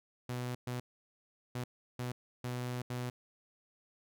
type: tone bursts at uneven times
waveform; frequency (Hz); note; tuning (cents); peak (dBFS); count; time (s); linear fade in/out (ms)
sawtooth; 123.9; B2; +6; -32; 6; 0.29-0.55 / 0.67-0.8 / 1.55-1.64 / 1.99-2.12 / 2.44-2.82 / 2.9-3.1; 5
effects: none